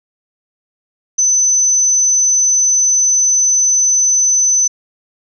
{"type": "tone", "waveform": "sine", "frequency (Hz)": 6070, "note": "F#8", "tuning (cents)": 43, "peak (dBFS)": -9, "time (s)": [1.18, 4.68], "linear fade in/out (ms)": 10, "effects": []}